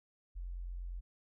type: tone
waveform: sine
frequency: 44.18 Hz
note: F1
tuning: 21 cents sharp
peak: -39 dBFS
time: 0.35-1.01 s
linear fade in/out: 20 ms
effects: none